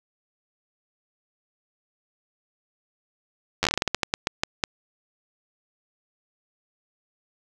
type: slowing click train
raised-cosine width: 0.2 ms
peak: -4 dBFS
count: 16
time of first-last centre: 3.63-4.638 s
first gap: 10 ms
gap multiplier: 1.24
effects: none